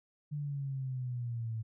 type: exponential sweep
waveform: sine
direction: down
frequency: 149.1 to 110 Hz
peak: -34 dBFS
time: 0.31-1.63 s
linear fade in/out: 20 ms
effects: none